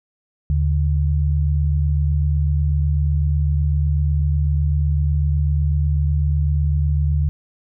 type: tone pair together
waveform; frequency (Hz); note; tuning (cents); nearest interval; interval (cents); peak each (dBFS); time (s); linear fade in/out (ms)
sine; 76.6 / 144.6; D#2 / D3; -27 / -27; major seventh; 1100; -16 / -21; 0.5-7.29; 0
effects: none